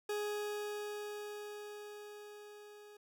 40% pulse tone with level ramp, 416.4 Hz, G#4, 5 cents sharp, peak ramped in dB -34 to -53 dBFS, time 0.09-2.97 s, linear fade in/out 5 ms, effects none

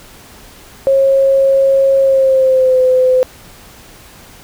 sine tone with pitch glide, 542 to 511.6 Hz, C#5 to C5, -39 to -39 cents, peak -7 dBFS, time 0.87-3.23 s, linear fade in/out 0 ms, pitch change -100 cents, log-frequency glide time 2-2.8 s, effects pink hiss -39 dBFS RMS until 4.43 s

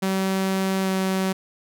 sawtooth tone with pitch glide, 191.2 to 189.66 Hz, G3 to F#3, -43 to +43 cents, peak -17 dBFS, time 0.02-1.33 s, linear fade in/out 10 ms, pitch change -14 cents, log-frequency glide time 0.82-0.89 s, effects none

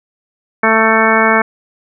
harmonic tone, 221.9 Hz, A3, 15 cents sharp, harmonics 1 / 2 / 3 / 4 / 5 / 6 / 7 / 8 / 10, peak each -17 / -17 / -17 / -17 / -17 / -17 / -17 / -17 / -17 dBFS, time 0.63-1.42 s, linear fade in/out 5 ms, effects none

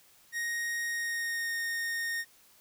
45% pulse tone with pitch glide, 1870 to 1846.4 Hz, A#6 to A#6, +5 to -17 cents, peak -31 dBFS, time 0.32-2.25 s, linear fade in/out 50 ms, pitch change -22 cents, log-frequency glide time 0.84-1.55 s, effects white hiss -61 dBFS RMS until 2.6 s

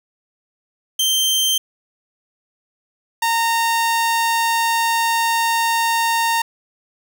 sawtooth tone pair in turn, 3136 / 920 Hz, G7 / A#5, 0 / -23 cents, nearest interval octave + major sixth, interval 2123 cents, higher first, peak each -12 dBFS, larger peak neither, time 0.99-1.58 / 3.22-6.42 s, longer second, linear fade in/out 5 ms, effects none

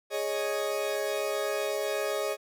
40% pulse chord, Ab suspended fourth, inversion none, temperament equal, 415.3 / 554.4 / 622.3 Hz, Ab4 / Db5 / Eb5, 0 / 0 / 0 cents, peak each -32 dBFS, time 0.1-2.37 s, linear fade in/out 50 ms, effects none

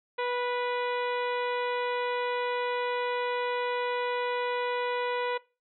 harmonic tone with a mistuned harmonic, 490 Hz, B4, 14 cents flat, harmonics 1 / 2 / 3 / 4 / 5 / 6 / 7 / 8, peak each -30 / -33 / -39 / -39 / -40 / -47 / -46 / -49 dBFS, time 0.18-5.38 s, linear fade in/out 10 ms, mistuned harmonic 4, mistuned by +19 cents, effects noise-tail reverb RT60 0.3 s tail -21 dB re dry

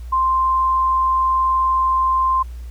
sine tone, 1046.5 Hz, C6, in tune, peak -14 dBFS, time 0.12-2.43 s, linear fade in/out 10 ms, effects added 60 Hz sine -29 dBFS peak until 2.7 s + pink hiss -52 dBFS RMS until 2.7 s

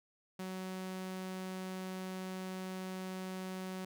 sawtooth tone, 186.8 Hz, F#3, 17 cents sharp, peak -36 dBFS, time 0.39-3.85 s, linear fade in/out 5 ms, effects none

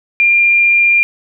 sine tone, 2395 Hz, D7, 33 cents sharp, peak -7 dBFS, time 0.2-1.03 s, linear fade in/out 0 ms, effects none

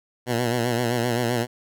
10% pulse tone with vibrato, 120 Hz, B2, 49 cents flat, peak -13 dBFS, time 0.26-1.47 s, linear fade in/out 50 ms, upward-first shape sine, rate 7.7 Hz, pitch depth 68 cents each way, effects none

